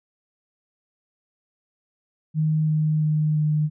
sine tone with pitch steps, 155.56 / 154.4 / 153.24 / 152.09 Hz, D#3 / D#3 / D#3 / D#3, 0 / -13 / -26 / -39 cents, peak -18 dBFS, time 2.34-3.7 s, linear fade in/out 50 ms, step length 340 ms, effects none

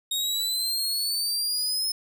sawtooth exponential sweep, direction up, 3730 to 5210 Hz, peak -22 dBFS, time 0.11-1.92 s, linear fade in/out 5 ms, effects none

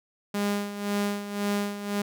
sawtooth tone with tremolo, 203.7 Hz, G#3, 33 cents flat, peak -20 dBFS, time 0.34-2.02 s, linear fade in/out 5 ms, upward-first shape sine, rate 1.9 Hz, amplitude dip 70%, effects none

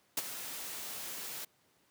white noise with ADSR envelope, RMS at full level -30 dBFS, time 0.17-1.45 s, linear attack 6 ms, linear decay 30 ms, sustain -12 dB, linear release 6 ms, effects pink hiss -70 dBFS RMS until 1.9 s + high-pass 150 Hz 12 dB/octave

